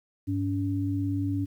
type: tone pair together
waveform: sine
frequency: 100.34 / 283.8 Hz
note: G2 / C#4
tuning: +41 / +41 cents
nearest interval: octave + tritone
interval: 1800 cents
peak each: -28 dBFS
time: 0.27-1.46 s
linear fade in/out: 20 ms
effects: 10-bit